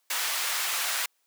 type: high-pass noise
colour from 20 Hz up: pink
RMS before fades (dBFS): -29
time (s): 0.1-1.06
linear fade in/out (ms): 5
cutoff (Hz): 1200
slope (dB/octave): 12
effects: white hiss -72 dBFS RMS until 1.26 s + high-pass 400 Hz 12 dB/octave